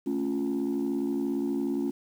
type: chord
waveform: sine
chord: A augmented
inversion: none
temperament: equal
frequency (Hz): 220 / 277.2 / 349.2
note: A3 / C#4 / E#4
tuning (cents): 0 / 0 / 0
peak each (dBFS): -31 / -27 / -30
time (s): 0.06-1.91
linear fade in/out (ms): 10
effects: tanh soft clip ceiling -22 dBFS + 9-bit